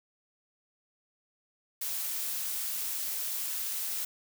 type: noise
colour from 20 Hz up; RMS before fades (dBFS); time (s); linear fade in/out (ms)
blue; -34; 1.81-4.05; 5
effects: none